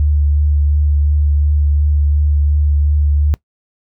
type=tone with vibrato; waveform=sine; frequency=73.42 Hz; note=D2; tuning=in tune; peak=-10 dBFS; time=0-3.34 s; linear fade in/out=0 ms; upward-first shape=triangle; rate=2.8 Hz; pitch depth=21 cents each way; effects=noise-tail reverb RT60 0.1 s tail -21 dB re dry